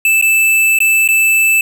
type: tone with dropouts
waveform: square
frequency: 2637 Hz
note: E7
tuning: in tune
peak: -9 dBFS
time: 0.05-1.61 s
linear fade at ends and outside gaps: 2 ms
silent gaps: 0.214-0.224 / 0.788-0.803 / 1.077-1.087 s
effects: none